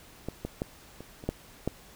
clicks, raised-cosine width 2 ms, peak -19 / -19 / -16 / -28 / -30 / -14 / -14 dBFS, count 7, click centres 0.286 / 0.45 / 0.619 / 1.006 / 1.239 / 1.29 / 1.676 s, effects pink hiss -53 dBFS RMS until 1.95 s

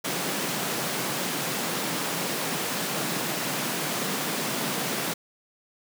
pink high-pass noise, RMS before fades -29 dBFS, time 0.04-5.14 s, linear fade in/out 10 ms, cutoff 140 Hz, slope 48 dB/octave, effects none

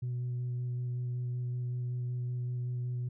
sine tone with vibrato, 123.47 Hz, B2, in tune, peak -30 dBFS, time 0.02-3.09 s, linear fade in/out 10 ms, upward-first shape square, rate 5.3 Hz, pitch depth 8 cents each way, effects tanh soft clip ceiling -30 dBFS

